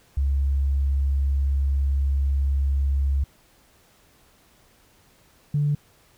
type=tone pair in turn; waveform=sine; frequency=69 / 146.21 Hz; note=C#2 / D3; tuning=-7 / -7 cents; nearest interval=octave + minor second; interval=1300 cents; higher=second; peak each=-18 dBFS; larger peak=neither; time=0.17-3.24 / 5.54-5.75 s; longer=first; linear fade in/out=5 ms; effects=tanh soft clip ceiling -14 dBFS + pink hiss -58 dBFS RMS until 6.17 s